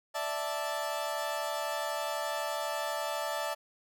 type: chord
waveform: 30% pulse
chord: D suspended second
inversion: none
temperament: equal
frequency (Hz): 587.3 / 659.3 / 880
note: D5 / E5 / A5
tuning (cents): 0 / 0 / 0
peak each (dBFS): -34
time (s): 0.14-3.55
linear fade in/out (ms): 20
effects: none